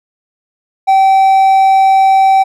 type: tone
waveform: triangle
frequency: 772 Hz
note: G5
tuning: 27 cents flat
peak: -3 dBFS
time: 0.87-2.44 s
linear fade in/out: 20 ms
effects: none